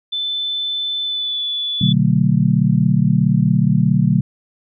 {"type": "tone with pitch glide", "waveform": "sine", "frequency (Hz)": [3520, 3450], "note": ["A7", "A7"], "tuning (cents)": [0, -35], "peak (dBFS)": -19, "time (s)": [0.12, 1.93], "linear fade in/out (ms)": 10, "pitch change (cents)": -35, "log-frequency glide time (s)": [1.03, 1.43]}
{"type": "chord", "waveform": "sine", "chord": "B minor seventh", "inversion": "none", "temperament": "just", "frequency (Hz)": [123.47, 148.16, 185.21, 222.2], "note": ["B2", "D3", "F#3", "A3"], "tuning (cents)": [0, 16, 2, 17], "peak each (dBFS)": [-18, -16, -16, -20], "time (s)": [1.81, 4.21], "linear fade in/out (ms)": 5}
{"effects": []}